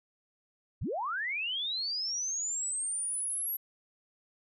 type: linear sweep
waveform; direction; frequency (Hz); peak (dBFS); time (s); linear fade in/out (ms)
sine; up; 43.65 to 11670; -31; 0.81-3.57; 10
effects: none